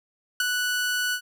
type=tone with ADSR envelope; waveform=sawtooth; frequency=1480 Hz; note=F#6; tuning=in tune; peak=-16 dBFS; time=0.4-1.21 s; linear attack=3 ms; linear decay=18 ms; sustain=-4 dB; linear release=77 ms; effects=none